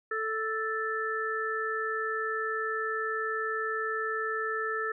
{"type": "harmonic tone", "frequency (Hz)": 440, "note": "A4", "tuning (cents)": 0, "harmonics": [1, 3, 4], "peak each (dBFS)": [-34, -33, -33], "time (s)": [0.11, 4.92], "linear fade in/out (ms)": 5, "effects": []}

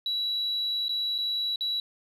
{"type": "tone with dropouts", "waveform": "sine", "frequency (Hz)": 3917, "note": "B7", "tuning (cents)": -15, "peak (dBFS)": -25, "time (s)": [0.06, 1.8], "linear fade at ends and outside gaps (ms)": 2, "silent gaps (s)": [[0.883, 0.892], [1.181, 1.185], [1.559, 1.608]], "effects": ["tanh soft clip ceiling -22 dBFS", "11-bit"]}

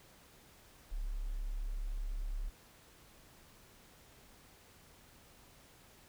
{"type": "tone", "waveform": "sine", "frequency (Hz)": 34.88, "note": "C#1", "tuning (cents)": 12, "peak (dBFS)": -35, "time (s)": [0.91, 2.5], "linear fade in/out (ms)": 20, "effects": ["pink hiss -61 dBFS RMS until 6.08 s"]}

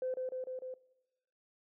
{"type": "tone with echo", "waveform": "sine", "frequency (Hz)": 513, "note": "C5", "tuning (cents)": -34, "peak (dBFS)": -32, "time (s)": [0.02, 0.14], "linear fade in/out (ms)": 2, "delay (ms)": 150, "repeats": 4, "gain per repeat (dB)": -2, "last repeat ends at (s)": 0.74, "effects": ["noise-tail reverb RT60 1.0 s tail -21 dB re dry", "tanh soft clip ceiling -28 dBFS"]}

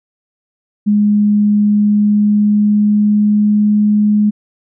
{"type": "tone with pitch glide", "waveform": "sine", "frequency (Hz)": [207.7, 209.4], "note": ["G#3", "G#3"], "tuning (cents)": [0, 15], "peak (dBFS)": -8, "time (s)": [0.86, 4.31], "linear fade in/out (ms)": 20, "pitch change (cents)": 15, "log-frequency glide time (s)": [1.64, 3.8], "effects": []}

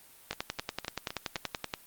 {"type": "two click trains", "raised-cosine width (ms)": 0.2, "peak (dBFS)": [-19, -14], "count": [5, 16], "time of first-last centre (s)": [[0.33, 1.364], [0.31, 1.739]], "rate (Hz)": [3.87, 10.5], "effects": ["white hiss -56 dBFS RMS until 1.86 s", "Opus 32 kbps"]}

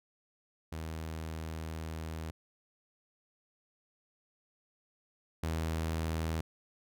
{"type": "tone pair in turn", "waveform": "sawtooth", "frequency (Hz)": [80.1, 80.61], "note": ["E2", "E2"], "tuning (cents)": [-49, -38], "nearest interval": "unison", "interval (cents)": 11, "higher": "second", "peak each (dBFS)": [-34, -28], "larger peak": "second", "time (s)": [[0.72, 2.31], [5.43, 6.41]], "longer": "first", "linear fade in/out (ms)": 5, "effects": []}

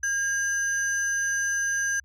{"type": "tone pair together", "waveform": "sine", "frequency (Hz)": [1619, 6117], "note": ["G#6", "G8"], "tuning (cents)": [-45, -43], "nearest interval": "octave + major seventh", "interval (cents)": 2302, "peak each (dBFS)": [-23, -27], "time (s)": [0.03, 2], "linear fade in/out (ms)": 5, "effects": ["tanh soft clip ceiling -20 dBFS", "added 68 Hz sine -54 dBFS peak until 2.04 s"]}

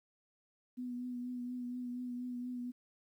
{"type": "tone with vibrato", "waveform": "sine", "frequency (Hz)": 246.9, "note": "B3", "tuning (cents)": 0, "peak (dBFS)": -38, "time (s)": [0.77, 2.72], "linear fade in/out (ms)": 20, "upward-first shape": "triangle", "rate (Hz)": 4.2, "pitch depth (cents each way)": 28, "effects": ["12-bit"]}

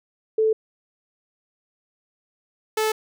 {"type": "tone pair in turn", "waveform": ["sine", "sawtooth"], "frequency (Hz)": [438.6, 435.1], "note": ["A4", "A4"], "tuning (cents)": [-6, -19], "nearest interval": "unison", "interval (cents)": 13, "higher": "first", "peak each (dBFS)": -16, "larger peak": "neither", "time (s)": [[0.38, 0.53], [2.77, 2.92]], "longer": "neither", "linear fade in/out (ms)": 5, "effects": []}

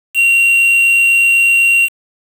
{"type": "tone with quantisation", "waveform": "triangle", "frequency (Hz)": 2752, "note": "F7", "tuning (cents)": -26, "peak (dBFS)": -6, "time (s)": [0.14, 1.89], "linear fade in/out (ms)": 50, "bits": 4, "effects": []}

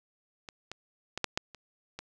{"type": "clicks", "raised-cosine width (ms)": 0.2, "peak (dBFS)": [-25, -22, -17, -10, -11, -29, -22], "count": 7, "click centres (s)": [0.488, 0.716, 1.176, 1.243, 1.375, 1.547, 1.99], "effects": []}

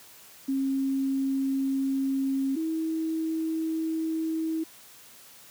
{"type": "tone pair in turn", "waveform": "sine", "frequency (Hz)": [270, 321.1], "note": ["C#4", "E4"], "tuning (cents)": [-45, -45], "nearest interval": "minor third", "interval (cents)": 300, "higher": "second", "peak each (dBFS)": [-24, -26], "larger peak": "first", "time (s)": [[0.48, 2.56], [2.56, 4.64]], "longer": "neither", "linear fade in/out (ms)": 10, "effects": ["white hiss -51 dBFS RMS until 5.5 s", "high-pass 80 Hz 12 dB/octave"]}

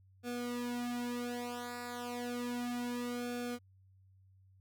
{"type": "tone with flanger", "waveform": "sawtooth", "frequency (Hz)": 242.8, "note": "B3", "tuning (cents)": -29, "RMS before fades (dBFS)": -39, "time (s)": [0.23, 3.59], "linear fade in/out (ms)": 50, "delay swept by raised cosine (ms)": [1, 3.8], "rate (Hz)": 0.32, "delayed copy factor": -0.9, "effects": ["added 95 Hz sine -61 dBFS peak until 4.6 s"]}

